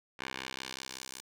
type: tone with band-pass filter sweep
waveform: 10% pulse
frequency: 65.41 Hz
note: C2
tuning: in tune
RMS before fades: -43 dBFS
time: 0.19-1.21 s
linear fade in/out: 5 ms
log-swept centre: 2100 to 8000 Hz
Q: 1
effects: none